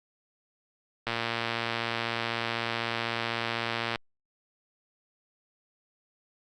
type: click train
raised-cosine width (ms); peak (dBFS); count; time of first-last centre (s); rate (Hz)
0.3; -13; 336; 1.07-3.958; 116
effects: Opus 48 kbps